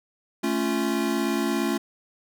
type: chord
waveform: square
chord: A augmented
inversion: none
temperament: equal with one note detuned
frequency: 220 / 277.2 / 346.2 Hz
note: A3 / C#4 / E#4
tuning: 0 / 0 / -15 cents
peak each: -28 dBFS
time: 0.43-1.78 s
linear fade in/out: 10 ms
effects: none